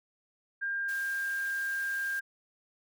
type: tone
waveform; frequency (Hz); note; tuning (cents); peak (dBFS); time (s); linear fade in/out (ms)
sine; 1601; G6; +36; -30; 0.61-2.21; 20
type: high-pass noise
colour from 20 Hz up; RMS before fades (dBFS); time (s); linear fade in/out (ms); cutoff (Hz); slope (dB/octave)
white; -48; 0.88-2.2; 10; 810; 24
effects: none